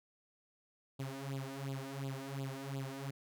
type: tone with flanger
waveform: sawtooth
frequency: 136 Hz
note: C#3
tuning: 33 cents flat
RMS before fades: -42 dBFS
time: 0.99-3.11 s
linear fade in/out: 10 ms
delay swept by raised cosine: 0.25 to 3.35 ms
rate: 2.8 Hz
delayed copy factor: +0.9
effects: none